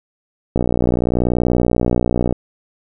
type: click train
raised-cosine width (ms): 2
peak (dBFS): -3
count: 108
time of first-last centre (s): 0.56-2.326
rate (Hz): 60.6
effects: none